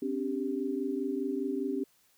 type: chord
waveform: sine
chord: C suspended second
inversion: none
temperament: equal with one note detuned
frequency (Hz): 261.6 / 286.6 / 392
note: C4 / D4 / G4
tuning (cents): 0 / -42 / 0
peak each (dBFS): -34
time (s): 0.02-1.84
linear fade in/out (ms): 5
effects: white hiss -67 dBFS RMS until 2.17 s